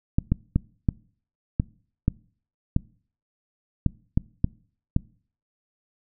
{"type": "clicks", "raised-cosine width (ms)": 5, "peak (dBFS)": -7, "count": 11, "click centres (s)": [0.185, 0.32, 0.56, 0.888, 1.599, 2.081, 2.764, 3.863, 4.175, 4.444, 4.964], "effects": ["noise-tail reverb RT60 0.5 s tail -24 dB re dry"]}